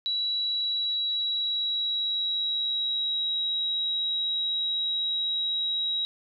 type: tone with pitch glide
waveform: sine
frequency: 3916 to 3844 Hz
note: B7 to B7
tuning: -15 to -48 cents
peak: -25 dBFS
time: 0.06-6.05 s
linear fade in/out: 0 ms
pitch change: -33 cents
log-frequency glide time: 0.37-3.33 s
effects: none